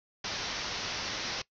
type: low-pass noise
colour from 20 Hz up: white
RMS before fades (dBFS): -36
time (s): 0.24-1.42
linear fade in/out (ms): 5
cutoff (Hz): 6000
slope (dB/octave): 96
effects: noise-tail reverb RT60 0.1 s tail -20 dB re dry